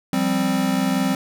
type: chord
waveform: square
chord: F suspended second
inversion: none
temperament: equal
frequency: 174.61 / 196 / 261.6 Hz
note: F3 / G3 / C4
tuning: 0 / 0 / 0 cents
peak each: -27 / -23 / -22 dBFS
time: 0.13-1.15 s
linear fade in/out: 2 ms
effects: none